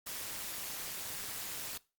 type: noise with amplitude modulation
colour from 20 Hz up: white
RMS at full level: -38 dBFS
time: 0.06-1.78 s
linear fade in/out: 10 ms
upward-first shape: sine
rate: 203 Hz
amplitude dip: 75%
effects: noise-tail reverb RT60 0.3 s tail -21 dB re dry + Opus 48 kbps